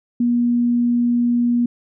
sine tone, 240 Hz, B3, 49 cents flat, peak -14 dBFS, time 0.2-1.66 s, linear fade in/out 5 ms, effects none

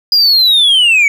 sine linear sweep, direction down, 4920 to 2217 Hz, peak -3 dBFS, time 0.12-1.08 s, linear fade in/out 2 ms, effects tanh soft clip ceiling -5 dBFS + 7-bit

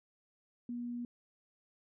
sine tone, 240.7 Hz, B3, 44 cents flat, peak -37 dBFS, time 0.69-1.05 s, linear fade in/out 2 ms, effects none

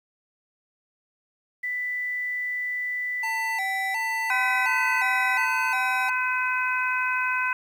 sine tone, 1985 Hz, B6, 8 cents sharp, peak -26 dBFS, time 1.63-5.46 s, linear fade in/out 10 ms
square tone with vibrato, 830.6 Hz, G#5, in tune, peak -30 dBFS, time 3.23-6.1 s, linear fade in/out 5 ms, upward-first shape square, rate 1.4 Hz, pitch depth 130 cents each way
harmonic tone, 507 Hz, B4, 45 cents sharp, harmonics 2 / 3 / 4 / 5, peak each -28 / -26 / -34 / -28 dBFS, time 4.3-7.53 s, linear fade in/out 2 ms
effects 9-bit

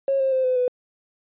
triangle tone with pitch steps, 545 / 532.9 / 521 / 509.4 / 498 Hz, C#5 / C5 / C5 / C5 / B4, -29 / +32 / -7 / -46 / +14 cents, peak -14 dBFS, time 0.08-0.68 s, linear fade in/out 2 ms, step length 120 ms, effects tanh soft clip ceiling -16 dBFS + resampled to 8000 Hz

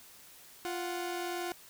sawtooth tone pair together, 349.5 / 740 Hz, F4 / F#5, +1 / 0 cents, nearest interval octave + minor second, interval 1299 cents, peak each -32 / -36 dBFS, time 0.65-1.52 s, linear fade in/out 0 ms, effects white hiss -55 dBFS RMS until 1.69 s

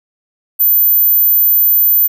sine tone, 14240 Hz, A9, 20 cents sharp, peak -7 dBFS, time 0.59-2.08 s, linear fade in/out 20 ms, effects none

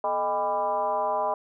sine tone with frequency modulation, 807 Hz, G#5, 50 cents flat, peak -23 dBFS, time 0.04-1.34 s, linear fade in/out 2 ms, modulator 187 Hz, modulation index 1.5, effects none

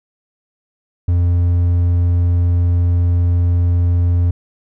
triangle tone, 87.31 Hz, F2, in tune, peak -9 dBFS, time 1.08-4.31 s, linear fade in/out 5 ms, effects none

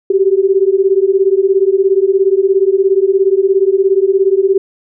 sine beating tone pair, 378.8 / 395.8 Hz, F#4 / G4, +41 / +17 cents, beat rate 17 Hz, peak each -11 dBFS, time 0.1-4.58 s, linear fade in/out 5 ms, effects none

